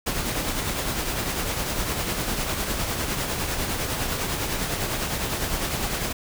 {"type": "noise with tremolo", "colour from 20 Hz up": "pink", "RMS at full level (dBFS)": -25, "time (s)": [0.06, 6.13], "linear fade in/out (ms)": 10, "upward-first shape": "triangle", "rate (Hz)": 9.9, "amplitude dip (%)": 45, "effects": []}